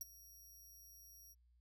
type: tone with ADSR envelope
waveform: 10% pulse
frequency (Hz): 5670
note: F8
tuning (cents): +25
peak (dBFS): -34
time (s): 0.01-1.35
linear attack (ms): 3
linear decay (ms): 21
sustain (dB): -19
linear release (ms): 34
effects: added 60 Hz sine -68 dBFS peak until 1.6 s